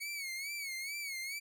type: tone with vibrato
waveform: sawtooth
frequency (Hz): 2217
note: C#7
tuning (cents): 0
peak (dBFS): -35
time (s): 0-1.4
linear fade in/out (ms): 20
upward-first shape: sine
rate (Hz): 2.3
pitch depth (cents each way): 99
effects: none